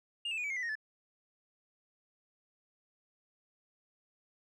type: tone with pitch steps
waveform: sine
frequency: 2822 / 2633 / 2457 / 2292 / 2139 / 1995.5 / 1861.8 / 1737.1 Hz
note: F7 / E7 / D#7 / D7 / C7 / B6 / A#6 / A6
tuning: +17 / -3 / -22 / -43 / +38 / +17 / -3 / -23 cents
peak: -31 dBFS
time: 0.25-0.754 s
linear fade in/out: 5 ms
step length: 63 ms
effects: tanh soft clip ceiling -33 dBFS